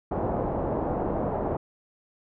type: low-pass noise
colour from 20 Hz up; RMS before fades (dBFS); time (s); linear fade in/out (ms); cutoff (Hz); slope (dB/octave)
white; -28; 0.11-1.57; 5; 780; 24
effects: none